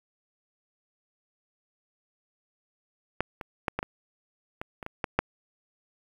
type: clicks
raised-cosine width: 0.5 ms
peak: -10 / -21 / -11 / -13 / -17 / -19 / -23 / -20 / -12 / -6 dBFS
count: 10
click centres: 3.206 / 3.412 / 3.682 / 3.79 / 3.829 / 4.615 / 4.828 / 4.864 / 5.042 / 5.19 s
effects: 8-bit